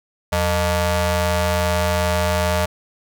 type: ring-modulated tone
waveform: sawtooth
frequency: 266.8 Hz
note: C4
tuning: 34 cents sharp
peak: -10 dBFS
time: 0.32-2.66 s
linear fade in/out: 10 ms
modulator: 349 Hz
effects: none